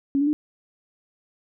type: tone with pitch steps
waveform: sine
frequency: 277.2 / 288.3 / 299.9 Hz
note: C#4 / D4 / D4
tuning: 0 / -32 / +36 cents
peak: -18 dBFS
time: 0.15-0.33 s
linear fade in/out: 0 ms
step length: 60 ms
effects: none